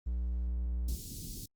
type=tone; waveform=triangle; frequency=60 Hz; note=B1; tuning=49 cents flat; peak=-29 dBFS; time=0.06-0.96 s; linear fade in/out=10 ms
type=band-stop noise; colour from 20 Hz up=pink; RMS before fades=-43 dBFS; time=0.88-1.46 s; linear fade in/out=5 ms; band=300 to 4500 Hz; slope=24 dB/octave
effects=Opus 32 kbps